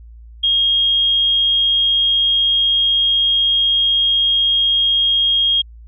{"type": "tone", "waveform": "sine", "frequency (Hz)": 3252, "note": "G#7", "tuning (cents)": -37, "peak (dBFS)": -12, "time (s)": [0.43, 5.62], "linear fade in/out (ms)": 10, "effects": ["added 57 Hz sine -36 dBFS peak until 5.87 s"]}